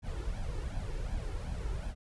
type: noise with flanger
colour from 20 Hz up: brown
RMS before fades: -36 dBFS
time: 0.02-1.95 s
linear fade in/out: 50 ms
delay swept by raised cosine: 1.2 to 2.3 ms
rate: 2.7 Hz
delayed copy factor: +0.7
effects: resampled to 24000 Hz